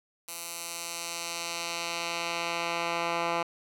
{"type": "tone with band-pass filter sweep", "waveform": "10% pulse", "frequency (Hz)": 169.7, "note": "F3", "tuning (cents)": -49, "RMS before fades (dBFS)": -33, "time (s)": [0.28, 3.43], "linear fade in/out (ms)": 5, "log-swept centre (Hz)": [12000, 1400], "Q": 0.73, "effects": []}